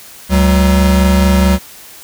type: tone pair together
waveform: square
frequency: 71.17 / 188.9 Hz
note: C#2 / F#3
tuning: +46 / +36 cents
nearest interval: octave + perfect fourth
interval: 1690 cents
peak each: -11 dBFS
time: 0.29-1.59 s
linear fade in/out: 50 ms
effects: white hiss -36 dBFS RMS until 2.03 s